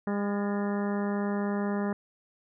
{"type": "harmonic tone with a mistuned harmonic", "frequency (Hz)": 202.7, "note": "G#3", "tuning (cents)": -42, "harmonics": [1, 2, 3, 4, 5, 6, 7, 8, 9], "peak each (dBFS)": [-28, -34, -38, -40, -42, -44, -45, -46, -47], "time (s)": [0.07, 1.93], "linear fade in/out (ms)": 2, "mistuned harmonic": 8, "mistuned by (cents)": 62, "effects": []}